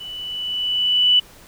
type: tone with level ramp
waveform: sine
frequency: 2971 Hz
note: F#7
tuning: 6 cents sharp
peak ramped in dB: -31 to -10 dBFS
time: 0-1.2 s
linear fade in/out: 10 ms
effects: pink hiss -46 dBFS RMS until 1.47 s